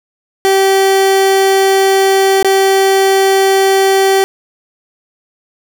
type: tone with dropouts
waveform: 30% pulse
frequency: 387.1 Hz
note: G4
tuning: 22 cents flat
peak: -5 dBFS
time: 0.45-4.24 s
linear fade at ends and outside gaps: 0 ms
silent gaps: 2.427-2.446 s
effects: none